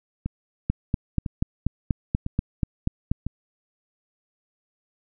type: two click trains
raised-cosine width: 5 ms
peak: -9 / -15 dBFS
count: 11 / 4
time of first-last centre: 0.7-3.115 / 0.26-3.266 s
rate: 4.14 / 0.998 Hz
effects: none